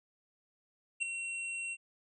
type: tone with ADSR envelope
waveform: square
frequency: 2730 Hz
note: F7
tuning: 40 cents flat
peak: -28 dBFS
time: 1-1.77 s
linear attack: 26 ms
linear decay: 4 ms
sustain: -9 dB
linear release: 45 ms
effects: resampled to 24000 Hz